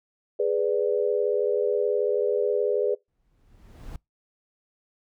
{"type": "chord", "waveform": "sine", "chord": "G# diminished", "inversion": "none", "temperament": "equal", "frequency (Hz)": [415.3, 493.9, 587.3], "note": ["G#4", "B4", "D5"], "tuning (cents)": [0, 0, 0], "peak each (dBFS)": [-24, -25, -29], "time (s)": [0.39, 2.95], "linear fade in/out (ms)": 10}
{"type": "noise with exponential growth", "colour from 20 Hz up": "brown", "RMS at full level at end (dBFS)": -36, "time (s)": [3.08, 3.96], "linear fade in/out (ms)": 2, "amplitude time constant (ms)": 190}
{"effects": ["noise-tail reverb RT60 0.2 s tail -25 dB re dry"]}